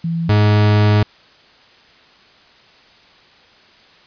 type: tone pair in turn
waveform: sine / 40% pulse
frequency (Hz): 166.4 / 104.83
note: E3 / G#2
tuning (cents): +17 / +17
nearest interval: minor sixth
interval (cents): 800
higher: first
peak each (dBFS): -17 / -9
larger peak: second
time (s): 0.04-0.29 / 0.29-1.03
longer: second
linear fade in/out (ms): 5
effects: white hiss -48 dBFS RMS until 4.06 s + resampled to 11025 Hz